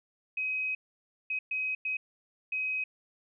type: tone bursts at uneven times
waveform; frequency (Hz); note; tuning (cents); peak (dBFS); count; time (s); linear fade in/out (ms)
sine; 2530; D#7; +28; -29; 5; 0.37-0.75 / 1.3-1.39 / 1.51-1.75 / 1.85-1.97 / 2.52-2.84; 5
effects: none